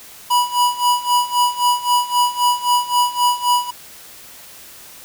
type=tone with tremolo; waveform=square; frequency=978 Hz; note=B5; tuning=17 cents flat; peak=-12 dBFS; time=0.3-3.71 s; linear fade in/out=10 ms; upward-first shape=sine; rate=3.8 Hz; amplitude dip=85%; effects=white hiss -40 dBFS RMS until 5.04 s